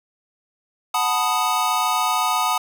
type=chord; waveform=square; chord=B dominant seventh; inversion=second; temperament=equal; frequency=740 / 880 / 987.8 / 1244.5 Hz; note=F#5 / A5 / B5 / D#6; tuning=0 / 0 / 0 / 0 cents; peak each=-26 / -25 / -26 / -23 dBFS; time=0.94-2.58 s; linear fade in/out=5 ms; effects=none